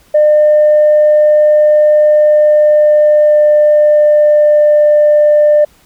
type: tone with pitch glide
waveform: sine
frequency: 603 to 597.1 Hz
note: D5 to D5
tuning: +46 to +29 cents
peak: -3 dBFS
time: 0.14-5.65 s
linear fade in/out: 10 ms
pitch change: -17 cents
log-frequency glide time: 2.1-4.84 s
effects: tanh soft clip ceiling -1 dBFS + pink hiss -48 dBFS RMS until 5.85 s